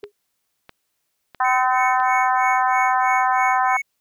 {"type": "tone with exponential decay", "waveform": "sine", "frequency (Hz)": 411.1, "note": "G#4", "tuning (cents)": -18, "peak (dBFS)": -28, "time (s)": [0.03, 0.12], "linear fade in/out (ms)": 5, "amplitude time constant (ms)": 19}
{"type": "click train", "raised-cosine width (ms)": 0.3, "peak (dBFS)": -23, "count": 4, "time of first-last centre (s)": [0.04, 2.001], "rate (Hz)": 1.53}
{"type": "harmonic tone", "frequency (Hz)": 255.5, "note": "C4", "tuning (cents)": -41, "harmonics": [3, 4, 5, 6, 7], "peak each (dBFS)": [-19, -20, -25, -27, -28], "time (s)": [1.4, 3.77], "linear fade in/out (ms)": 5}
{"type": "tone with tremolo", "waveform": "triangle", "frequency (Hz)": 2212, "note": "C#7", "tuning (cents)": -4, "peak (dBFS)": -20, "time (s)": [1.44, 3.82], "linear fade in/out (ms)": 10, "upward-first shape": "sine", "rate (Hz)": 3.1, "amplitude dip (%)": 100}
{"effects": ["white hiss -73 dBFS RMS until 4 s"]}